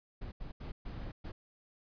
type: noise bursts at uneven times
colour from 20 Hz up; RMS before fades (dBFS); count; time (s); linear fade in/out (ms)
brown; -42; 5; 0.21-0.32 / 0.4-0.52 / 0.6-0.72 / 0.85-1.12 / 1.24-1.32; 10
effects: resampled to 11025 Hz